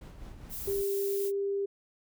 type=noise with tremolo; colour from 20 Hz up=brown; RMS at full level=-43 dBFS; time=0.01-0.82 s; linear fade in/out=5 ms; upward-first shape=sine; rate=4.9 Hz; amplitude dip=50%
type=noise; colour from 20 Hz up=violet; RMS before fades=-39 dBFS; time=0.49-1.32 s; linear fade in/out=50 ms
type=tone; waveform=sine; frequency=397.8 Hz; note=G4; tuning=25 cents sharp; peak=-28 dBFS; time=0.67-1.66 s; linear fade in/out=10 ms
effects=none